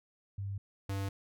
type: tone pair in turn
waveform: sine / square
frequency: 99 / 98.15 Hz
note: G2 / G2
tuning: +18 / +3 cents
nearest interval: unison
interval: 15 cents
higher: first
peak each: -35 / -34 dBFS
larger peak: second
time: 0.38-0.58 / 0.89-1.09 s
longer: neither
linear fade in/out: 5 ms
effects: none